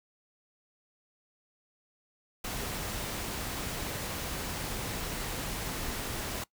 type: noise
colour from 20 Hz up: pink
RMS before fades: -36 dBFS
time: 2.44-6.44 s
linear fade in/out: 5 ms
effects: noise-tail reverb RT60 0.1 s tail -21 dB re dry